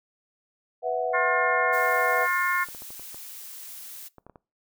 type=chord; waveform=sine; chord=B suspended fourth; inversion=none; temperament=equal; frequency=493.9 / 659.3 / 740 Hz; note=B4 / E5 / F#5; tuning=0 / 0 / 0 cents; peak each=-28 dBFS; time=0.82-2.28 s; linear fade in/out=50 ms
type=harmonic tone; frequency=356.2 Hz; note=F4; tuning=34 cents sharp; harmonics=3 / 4 / 5 / 6; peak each=-26 / -27 / -28 / -29 dBFS; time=1.13-2.65 s; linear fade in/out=20 ms
type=noise; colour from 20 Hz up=blue; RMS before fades=-41 dBFS; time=1.72-4.09 s; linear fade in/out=20 ms
type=clicks; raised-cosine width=1 ms; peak=-32 dBFS; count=10; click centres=2.687 / 2.748 / 2.821 / 2.905 / 2.996 / 3.145 / 4.183 / 4.266 / 4.297 / 4.358 s
effects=noise-tail reverb RT60 0.3 s tail -22 dB re dry